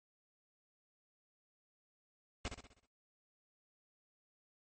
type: noise with echo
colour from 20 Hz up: pink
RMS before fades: -39 dBFS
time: 2.45-2.48 s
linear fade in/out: 0 ms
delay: 63 ms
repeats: 6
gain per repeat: -6 dB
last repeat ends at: 2.858 s
effects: noise-tail reverb RT60 0.2 s tail -19 dB re dry + MP3 32 kbps